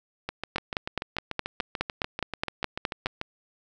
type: two click trains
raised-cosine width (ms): 0.3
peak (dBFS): -15 / -10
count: 21 / 13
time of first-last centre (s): 0.29-3.214 / 0.56-3.06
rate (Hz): 6.84 / 4.8
effects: none